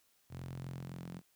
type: tone with high-pass filter sweep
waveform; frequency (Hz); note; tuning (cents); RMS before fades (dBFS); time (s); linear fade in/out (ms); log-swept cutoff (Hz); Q
sawtooth; 43.85; F1; +8; -45; 0.29-1.22; 50; 110 to 170; 4.4
effects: white hiss -72 dBFS RMS until 1.35 s